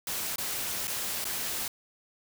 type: noise with dropouts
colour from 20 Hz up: white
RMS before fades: -33 dBFS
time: 0.07-1.68 s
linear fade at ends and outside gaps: 2 ms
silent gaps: 0.359-0.382 / 0.872-0.878 / 1.243-1.252 s
effects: none